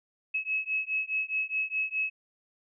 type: beating tone pair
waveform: sine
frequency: 2573 / 2577.8 Hz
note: E7 / E7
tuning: -43 / -39 cents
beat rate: 4.8 Hz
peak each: -31 / -31 dBFS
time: 0.34-2.1 s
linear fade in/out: 10 ms
effects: none